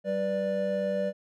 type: tone cluster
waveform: triangle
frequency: 193.4 / 490.5 / 588 Hz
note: G3 / B4 / D5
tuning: -23 / -12 / +2 cents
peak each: -31 / -31 / -26 dBFS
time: 0.04-1.13 s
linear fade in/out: 50 ms
effects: none